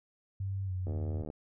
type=tone with pitch glide; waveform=sine; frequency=97.1 to 92.23 Hz; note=G2 to F#2; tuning=-16 to -5 cents; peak=-32 dBFS; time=0.4-1.22 s; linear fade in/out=5 ms; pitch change=-89 cents; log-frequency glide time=0.65-0.72 s
type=click train; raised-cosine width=2 ms; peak=-28 dBFS; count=34; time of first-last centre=0.87-1.301 s; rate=76.5 Hz
effects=none